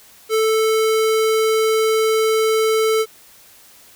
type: tone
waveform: square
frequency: 440 Hz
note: A4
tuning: in tune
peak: -15 dBFS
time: 0.29-3.06 s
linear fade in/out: 50 ms
effects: white hiss -47 dBFS RMS until 3.95 s